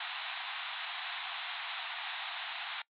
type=band-pass noise; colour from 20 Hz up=white; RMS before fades=-40 dBFS; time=0-2.82 s; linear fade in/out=5 ms; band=690 to 3900 Hz; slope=96 dB/octave; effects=noise-tail reverb RT60 0.1 s tail -22 dB re dry + MP3 64 kbps